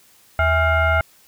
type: tone with frequency modulation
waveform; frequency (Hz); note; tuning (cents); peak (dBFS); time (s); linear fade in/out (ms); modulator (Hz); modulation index
sine; 655; E5; -11; -14; 0.39-1.01; 2; 736; 1.6
effects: white hiss -53 dBFS RMS until 1.27 s